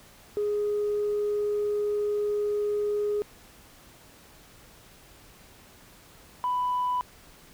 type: tone pair in turn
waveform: sine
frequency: 415.3 / 993.2 Hz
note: G#4 / B5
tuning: 0 / +9 cents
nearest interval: octave + minor third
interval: 1509 cents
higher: second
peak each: -23 dBFS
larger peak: neither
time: 0.37-3.22 / 6.44-7.01 s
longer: first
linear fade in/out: 0 ms
effects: tanh soft clip ceiling -21 dBFS + pink hiss -53 dBFS RMS until 7.53 s